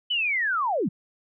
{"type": "linear sweep", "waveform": "sine", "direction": "down", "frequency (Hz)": [3042, 138.3], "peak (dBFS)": -22, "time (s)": [0.1, 0.89], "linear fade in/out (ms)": 10, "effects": []}